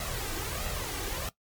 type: noise with flanger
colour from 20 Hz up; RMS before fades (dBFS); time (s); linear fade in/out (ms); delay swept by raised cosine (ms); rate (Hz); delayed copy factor
pink; -34; 0-1.29; 2; 1.5 to 2.6; 1.5; +0.6
effects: noise-tail reverb RT60 0.1 s tail -18 dB re dry + MP3 96 kbps